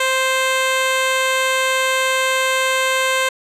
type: tone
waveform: 10% pulse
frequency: 523.3 Hz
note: C5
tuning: in tune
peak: -7 dBFS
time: 0-3.29 s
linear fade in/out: 5 ms
effects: low-pass 11000 Hz 12 dB/octave